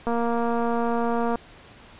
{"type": "click train", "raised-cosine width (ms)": 1, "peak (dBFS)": -13, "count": 302, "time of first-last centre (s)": [0.07, 1.356], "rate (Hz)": 234, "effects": ["pink hiss -48 dBFS RMS until 1.99 s", "resampled to 8000 Hz"]}